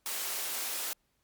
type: high-pass noise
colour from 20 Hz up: white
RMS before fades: -35 dBFS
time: 0.06-0.93 s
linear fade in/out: 0 ms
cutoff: 360 Hz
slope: 12 dB/octave
effects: pink hiss -75 dBFS RMS until 1.23 s + MP3 96 kbps